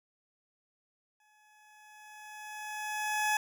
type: tone with exponential growth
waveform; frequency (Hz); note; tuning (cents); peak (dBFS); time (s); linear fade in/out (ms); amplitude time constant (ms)
20% pulse; 849; G#5; +38; -21; 1.2-3.37; 2; 470
effects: none